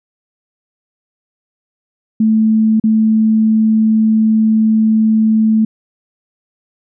sine tone with dropouts, 219.3 Hz, A3, 6 cents flat, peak -8 dBFS, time 2.2-5.65 s, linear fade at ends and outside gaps 5 ms, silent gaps 2.799-2.838 s, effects none

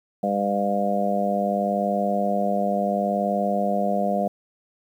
harmonic tone, 100.7 Hz, G2, 47 cents sharp, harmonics 2 / 3 / 4 / 5 / 6 / 7, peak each -25 / -36 / -35 / -29 / -26 / -25 dBFS, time 0.23-4.28 s, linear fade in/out 5 ms, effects 9-bit

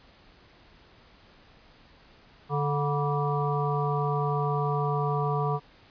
harmonic tone with a mistuned harmonic, 145.6 Hz, D3, 15 cents flat, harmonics 1 / 3 / 5 / 7 / 8, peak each -27 / -31 / -33 / -33 / -33 dBFS, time 2.49-5.6 s, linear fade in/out 50 ms, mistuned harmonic 7, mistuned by -79 cents, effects pink hiss -56 dBFS RMS until 5.9 s + resampled to 11025 Hz

